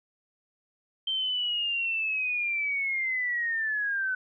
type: linear sweep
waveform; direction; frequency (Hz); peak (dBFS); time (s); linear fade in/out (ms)
sine; down; 3136 to 1500; -26; 1.07-4.15; 5
effects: none